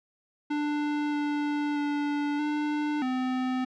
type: tone with pitch steps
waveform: square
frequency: 295.6 / 293.7 / 291.2 / 298 / 256.1 Hz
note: D4 / D4 / D4 / D4 / C4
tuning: +11 / 0 / -15 / +25 / -37 cents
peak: -27 dBFS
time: 0.5-3.65 s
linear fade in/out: 10 ms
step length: 630 ms
effects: low-pass 3000 Hz 12 dB/octave